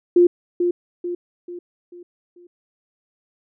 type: tone with echo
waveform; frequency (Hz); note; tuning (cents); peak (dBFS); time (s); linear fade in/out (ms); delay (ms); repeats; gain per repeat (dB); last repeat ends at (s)
sine; 351.3; F4; +10; -9; 0.16-0.27; 5; 440; 5; -7; 2.47
effects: none